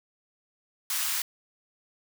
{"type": "high-pass noise", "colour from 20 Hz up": "white", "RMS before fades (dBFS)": -29, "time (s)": [0.9, 1.22], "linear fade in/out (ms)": 2, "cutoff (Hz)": 990, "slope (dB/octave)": 24, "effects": []}